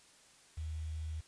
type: tone with quantisation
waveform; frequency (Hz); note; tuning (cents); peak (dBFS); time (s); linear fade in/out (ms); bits
sine; 78.8; D#2; +23; -37; 0.57-1.21; 10; 10
effects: white hiss -62 dBFS RMS until 1.27 s + resampled to 22050 Hz